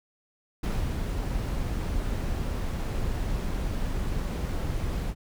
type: noise with ADSR envelope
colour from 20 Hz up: brown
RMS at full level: -26 dBFS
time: 0.63-5.15 s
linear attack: 8 ms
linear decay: 250 ms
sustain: -3 dB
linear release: 63 ms
effects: none